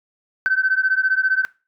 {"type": "beating tone pair", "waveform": "sine", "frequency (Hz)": [1526, 1541], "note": ["G6", "G6"], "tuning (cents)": [-47, -30], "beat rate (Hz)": 15, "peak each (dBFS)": -18, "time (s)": [0.46, 1.45], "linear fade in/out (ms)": 0, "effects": ["noise-tail reverb RT60 0.3 s tail -21 dB re dry", "tanh soft clip ceiling -8 dBFS"]}